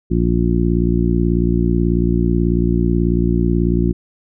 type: harmonic tone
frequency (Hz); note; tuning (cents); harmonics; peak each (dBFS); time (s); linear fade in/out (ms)
58.27; A#1; 0; 1 / 2 / 3 / 4 / 5 / 6; -18 / -22 / -18 / -22 / -22 / -21; 0.1-3.93; 20
effects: none